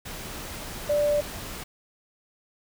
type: tone in noise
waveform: sine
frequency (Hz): 587.3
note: D5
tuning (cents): 0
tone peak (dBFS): -20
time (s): 0.89-1.21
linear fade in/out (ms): 10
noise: pink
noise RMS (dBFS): -37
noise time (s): 0.05-1.64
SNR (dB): +14
effects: none